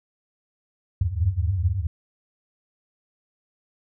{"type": "tone cluster", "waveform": "sine", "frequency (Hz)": [77.3, 81.9, 92.5, 95.9, 100.2], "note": ["D#2", "E2", "F#2", "G2", "G2"], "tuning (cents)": [-11, -11, 0, -37, 38], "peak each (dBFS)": -27, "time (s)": [1.01, 1.87], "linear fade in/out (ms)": 5, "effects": []}